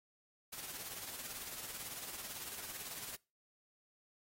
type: noise with tremolo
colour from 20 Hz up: white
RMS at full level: -44 dBFS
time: 0.52-3.16 s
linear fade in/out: 10 ms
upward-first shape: sine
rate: 18 Hz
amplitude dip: 50%
effects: noise-tail reverb RT60 0.3 s tail -24 dB re dry + AAC 48 kbps